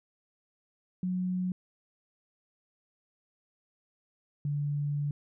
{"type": "tone pair in turn", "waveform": "sine", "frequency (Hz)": [182.8, 145.09], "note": ["F#3", "D3"], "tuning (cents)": [-21, -21], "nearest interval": "major third", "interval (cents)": 400, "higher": "first", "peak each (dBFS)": -28, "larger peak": "neither", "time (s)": [[1.03, 1.52], [4.45, 5.11]], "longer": "second", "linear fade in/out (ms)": 2, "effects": []}